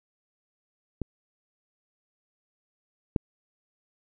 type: clicks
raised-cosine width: 3 ms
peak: -17 / -10 dBFS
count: 2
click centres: 1.017 / 3.162 s
effects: none